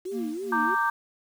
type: tone with vibrato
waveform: sine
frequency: 349.2 Hz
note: F4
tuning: in tune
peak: -30 dBFS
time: 0.05-0.75 s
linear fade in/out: 10 ms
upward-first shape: sine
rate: 3.1 Hz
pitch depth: 230 cents each way
type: tone with tremolo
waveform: triangle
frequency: 233.1 Hz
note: A#3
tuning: in tune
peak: -27 dBFS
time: 0.11-0.8 s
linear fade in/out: 50 ms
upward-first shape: sine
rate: 2.6 Hz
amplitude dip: 95%
type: chord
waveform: sine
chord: G minor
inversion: first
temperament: equal with one note detuned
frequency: 923.8 / 1174.7 / 1568 Hz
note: Bb5 / D6 / G6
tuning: -16 / 0 / 0 cents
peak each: -26 dBFS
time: 0.52-0.9 s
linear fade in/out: 5 ms
effects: tanh soft clip ceiling -11 dBFS + 8-bit